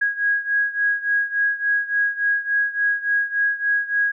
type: beating tone pair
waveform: sine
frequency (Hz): 1649 / 1652.5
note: G#6 / G#6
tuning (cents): -13 / -9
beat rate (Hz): 3.5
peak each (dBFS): -20 / -23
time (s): 0.01-4.12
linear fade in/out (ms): 10
effects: none